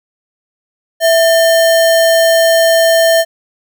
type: tone with sample-and-hold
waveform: sine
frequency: 659.3 Hz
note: E5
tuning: in tune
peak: -6 dBFS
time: 1-3.25 s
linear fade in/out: 50 ms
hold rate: 2450 Hz
effects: none